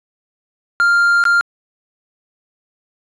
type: tone with dropouts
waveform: triangle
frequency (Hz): 1396.9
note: F6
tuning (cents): 0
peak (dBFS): -8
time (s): 0.8-1.41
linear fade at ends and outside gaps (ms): 0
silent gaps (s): 1.239-1.253
effects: resampled to 22050 Hz